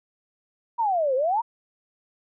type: exponential two-way sweep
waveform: sine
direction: down then up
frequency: 970 to 500 to 970 Hz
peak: -20 dBFS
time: 0.78-1.42 s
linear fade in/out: 20 ms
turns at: 1.15 s
effects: none